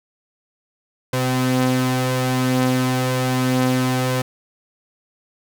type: tone pair together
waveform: sawtooth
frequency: 127.7 / 256.4 Hz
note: C3 / C4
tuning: -42 / -35 cents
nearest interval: octave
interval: 1207 cents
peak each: -16 dBFS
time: 1.13-4.22 s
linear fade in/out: 5 ms
effects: none